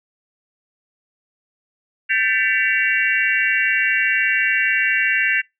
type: tone cluster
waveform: sine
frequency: 1564 / 1769 / 1998 / 2268 / 2747 Hz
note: G6 / A6 / B6 / C#7 / F7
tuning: -4 / +9 / +20 / +39 / -29 cents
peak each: -22 dBFS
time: 2.09-5.42 s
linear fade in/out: 20 ms
effects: noise-tail reverb RT60 0.2 s tail -24 dB re dry